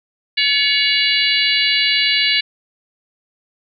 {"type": "harmonic tone with a mistuned harmonic", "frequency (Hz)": 572, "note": "D5", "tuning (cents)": -46, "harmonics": [3, 4, 5, 6, 7, 8], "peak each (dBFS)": [-24, -19, -18, -23, -19, -24], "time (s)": [0.37, 2.41], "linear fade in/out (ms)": 10, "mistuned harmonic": 4, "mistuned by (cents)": -44, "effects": []}